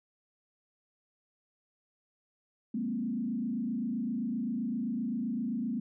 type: tone with frequency modulation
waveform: sine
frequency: 233.1 Hz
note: A#3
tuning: in tune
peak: -30 dBFS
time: 2.74-5.8 s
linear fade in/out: 5 ms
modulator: 27.7 Hz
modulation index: 1.2
effects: none